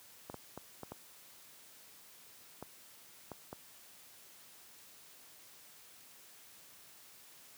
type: clicks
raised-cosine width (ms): 1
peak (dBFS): -29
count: 8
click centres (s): 0.299 / 0.343 / 0.576 / 0.833 / 0.92 / 2.626 / 3.317 / 3.529
effects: white hiss -58 dBFS RMS until 7.57 s + high-pass 80 Hz 12 dB/octave